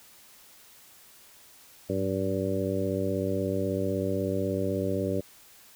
harmonic tone with a mistuned harmonic, 96.2 Hz, G2, 32 cents flat, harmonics 1 / 2 / 3 / 4 / 5 / 6, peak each -33 / -33 / -33 / -33 / -33 / -33 dBFS, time 1.89-5.21 s, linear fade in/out 10 ms, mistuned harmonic 1, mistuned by +65 cents, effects white hiss -54 dBFS RMS until 5.75 s

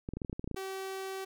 clicks, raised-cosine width 3 ms, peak -24 dBFS, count 12, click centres 0.089 / 0.136 / 0.17 / 0.218 / 0.248 / 0.297 / 0.329 / 0.395 / 0.443 / 0.476 / 0.513 / 0.545 s
sawtooth tone, 383.7 Hz, G4, 37 cents flat, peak -33 dBFS, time 0.56-1.25 s, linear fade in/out 10 ms
effects none

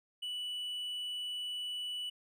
triangle tone, 2960 Hz, F#7, in tune, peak -35 dBFS, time 0.22-2.1 s, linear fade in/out 10 ms, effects none

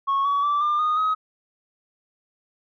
sine tone with pitch steps, 1100 / 1131.6 / 1164.1 / 1197.5 / 1231.9 / 1267.2 Hz, C#6 / C#6 / D6 / D6 / D#6 / D#6, -14 / +35 / -16 / +33 / -18 / +31 cents, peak -17 dBFS, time 0.07-1.15 s, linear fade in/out 20 ms, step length 180 ms, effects tanh soft clip ceiling -17 dBFS

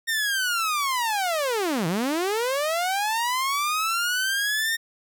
sawtooth linear two-way sweep, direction down then up, 1843 to 154.3 to 1843 Hz, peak -19 dBFS, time 0.07-4.77 s, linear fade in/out 20 ms, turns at 1.87 s, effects none

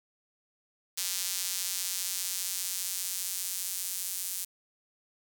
square tone with high-pass filter sweep, 92.5 Hz, F#2, in tune, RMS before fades -34 dBFS, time 0.97-4.45 s, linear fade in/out 10 ms, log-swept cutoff 5400 to 8500 Hz, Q 0.81, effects none

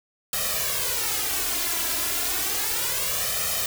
white noise with flanger, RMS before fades -26 dBFS, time 0.33-3.66 s, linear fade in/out 2 ms, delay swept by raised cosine 1.6 to 3 ms, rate 0.32 Hz, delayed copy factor +1, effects none

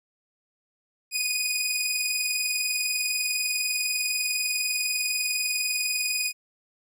15% pulse tone pair together, 2469 / 2489 Hz, D#7 / D#7, -14 / 0 cents, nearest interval unison, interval 14 cents, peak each -21 dBFS, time 1.11-6.33 s, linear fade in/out 50 ms, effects none

